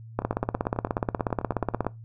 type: two click trains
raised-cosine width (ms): 1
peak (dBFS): -10 / -21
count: 29 / 16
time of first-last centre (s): 0.19-1.867 / 0.22-1.847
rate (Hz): 16.7 / 9.22
effects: noise-tail reverb RT60 0.2 s tail -20 dB re dry + added 113 Hz sine -41 dBFS peak until 2.04 s